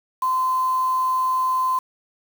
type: tone with quantisation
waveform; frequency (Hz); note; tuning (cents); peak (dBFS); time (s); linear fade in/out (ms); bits
sine; 1031; C6; -26; -18; 0.22-1.79; 5; 6
effects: none